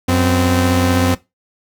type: tone pair together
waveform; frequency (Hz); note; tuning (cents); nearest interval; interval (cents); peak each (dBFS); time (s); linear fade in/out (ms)
sawtooth; 91.3 / 258.2; F#2 / C4; -23 / -23; octave + tritone; 1800; -11; 0.08-1.15; 10
effects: noise-tail reverb RT60 0.2 s tail -18 dB re dry